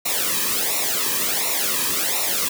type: noise with flanger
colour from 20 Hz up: white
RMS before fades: -22 dBFS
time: 0.05-2.49 s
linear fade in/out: 10 ms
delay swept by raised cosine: 0.62 to 1.44 ms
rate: 1.4 Hz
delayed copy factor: -0.85
effects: none